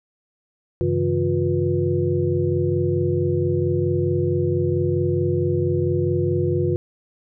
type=tone cluster; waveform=sine; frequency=96.2 / 137.1 / 161.6 / 355.2 / 489.7 Hz; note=G2 / C#3 / E3 / F4 / B4; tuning=-32 / -19 / -34 / +29 / -15 cents; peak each=-24 / -25 / -27 / -21 / -28 dBFS; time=0.81-6.76 s; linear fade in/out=0 ms; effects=none